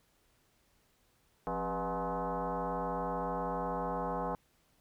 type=tone with frequency modulation; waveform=sine; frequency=174.61 Hz; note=F3; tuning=in tune; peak=-32 dBFS; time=1.47-4.35 s; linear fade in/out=0 ms; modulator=221 Hz; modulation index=4.4; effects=pink hiss -71 dBFS RMS until 4.8 s